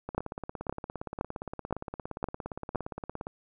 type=two click trains; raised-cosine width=1 ms; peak=-22 / -14 dBFS; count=56 / 6; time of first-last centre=0.09-3.269 / 0.18-2.757 s; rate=17.3 / 1.94 Hz; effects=none